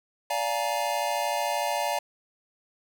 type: chord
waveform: square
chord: Bb dominant seventh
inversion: first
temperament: just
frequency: 582.7 / 699.2 / 839.1 / 932.3 Hz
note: D5 / F5 / Ab5 / Bb5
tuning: -14 / +2 / +18 / 0 cents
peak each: -32 dBFS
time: 0.3-1.99 s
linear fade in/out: 5 ms
effects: none